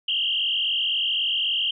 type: tone with frequency modulation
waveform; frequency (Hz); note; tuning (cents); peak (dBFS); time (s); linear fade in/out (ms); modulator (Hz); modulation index
sine; 3000; F#7; +23; -21; 0.08-1.71; 5; 43.8; 5
effects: none